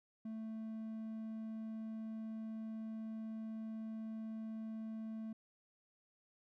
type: tone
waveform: triangle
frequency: 221 Hz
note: A3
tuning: 8 cents sharp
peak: -40 dBFS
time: 0.25-5.33 s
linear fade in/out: 5 ms
effects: none